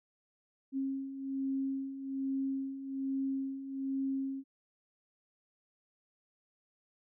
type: beating tone pair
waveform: sine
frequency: 268.9 / 270.1 Hz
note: C4 / C#4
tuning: +47 / -45 cents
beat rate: 1.2 Hz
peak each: -40 / -34 dBFS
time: 0.72-4.44 s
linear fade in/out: 50 ms
effects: none